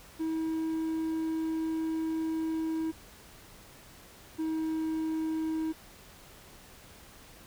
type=tone pair in turn; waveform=triangle; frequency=321 / 318 Hz; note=E4 / D#4; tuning=-46 / +38 cents; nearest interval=unison; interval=16 cents; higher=first; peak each=-27 dBFS; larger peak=neither; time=0.19-2.92 / 4.38-5.73 s; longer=first; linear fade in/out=20 ms; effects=pink hiss -53 dBFS RMS until 7.46 s